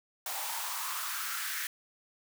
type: noise with high-pass filter sweep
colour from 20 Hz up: white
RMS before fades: -36 dBFS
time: 0.26-1.67 s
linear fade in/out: 2 ms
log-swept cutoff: 770 to 1700 Hz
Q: 4.1
effects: none